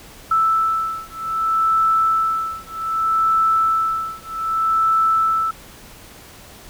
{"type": "beating tone pair", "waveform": "sine", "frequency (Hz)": [1318.5, 1319.14], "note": ["E6", "E6"], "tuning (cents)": [0, 1], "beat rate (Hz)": 0.64, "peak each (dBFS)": -19, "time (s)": [0.31, 5.51], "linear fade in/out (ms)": 5, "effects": ["pink hiss -42 dBFS RMS until 6.69 s"]}